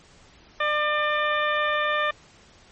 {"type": "harmonic tone with a mistuned harmonic", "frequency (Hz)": 599, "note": "D5", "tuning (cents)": 34, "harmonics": [1, 2, 3, 4, 5, 6], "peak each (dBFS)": [-27, -25, -26, -32, -37, -34], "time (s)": [0.6, 2.11], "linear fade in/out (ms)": 5, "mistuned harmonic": 6, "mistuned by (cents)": -15, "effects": ["pink hiss -53 dBFS RMS until 2.71 s", "MP3 32 kbps"]}